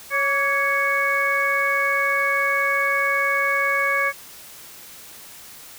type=harmonic tone with a mistuned harmonic; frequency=554.4 Hz; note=C#5; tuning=in tune; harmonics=1 / 2 / 3 / 4; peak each=-27 / -24 / -23 / -22 dBFS; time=0.1-4.13 s; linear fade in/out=50 ms; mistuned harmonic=2; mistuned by=+52 cents; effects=white hiss -42 dBFS RMS until 5.78 s